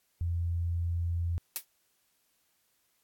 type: tone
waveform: sine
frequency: 85.4 Hz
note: F2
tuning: 38 cents flat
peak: -28 dBFS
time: 0.21-1.38 s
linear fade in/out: 0 ms
type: noise with exponential decay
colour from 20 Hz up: blue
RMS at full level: -28 dBFS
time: 1.56-1.65 s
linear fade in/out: 2 ms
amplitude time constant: 19 ms
effects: white hiss -73 dBFS RMS until 3.03 s + AAC 64 kbps